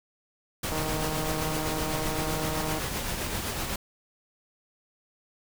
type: noise with tremolo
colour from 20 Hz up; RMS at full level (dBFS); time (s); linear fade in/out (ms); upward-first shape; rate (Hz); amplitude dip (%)
pink; -30; 0.63-3.76; 5; triangle; 7.8; 40
type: click train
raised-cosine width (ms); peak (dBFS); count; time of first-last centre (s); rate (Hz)
1; -20; 323; 0.72-2.784; 156
effects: none